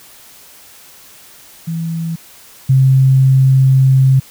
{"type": "tone pair in turn", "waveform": "sine", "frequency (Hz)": [164.81, 132.79], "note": ["E3", "C3"], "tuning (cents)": [0, 26], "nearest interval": "major third", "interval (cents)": 374, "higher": "first", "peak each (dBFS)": [-17, -6], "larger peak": "second", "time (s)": [[1.67, 2.16], [2.69, 4.2]], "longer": "second", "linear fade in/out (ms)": 10, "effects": ["white hiss -41 dBFS RMS until 4.3 s"]}